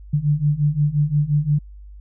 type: beating tone pair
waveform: sine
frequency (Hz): 144.5 / 150.2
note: D3 / D3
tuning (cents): -28 / +39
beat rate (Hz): 5.7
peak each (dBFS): -20 / -18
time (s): 0.13-1.59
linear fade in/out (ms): 10
effects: added 50 Hz sine -37 dBFS peak until 2 s